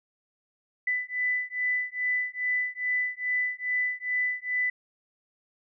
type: beating tone pair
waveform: sine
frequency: 1993 / 1995.4 Hz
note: B6 / B6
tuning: +15 / +17 cents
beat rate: 2.4 Hz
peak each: -29 dBFS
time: 0.87-4.7 s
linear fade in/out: 5 ms
effects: none